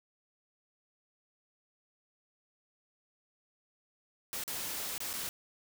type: noise with dropouts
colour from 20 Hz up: white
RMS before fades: -38 dBFS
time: 4.33-5.29 s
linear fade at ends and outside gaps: 0 ms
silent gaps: 4.437-4.478 / 4.98-5.004 / 5.131-5.137 s
effects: none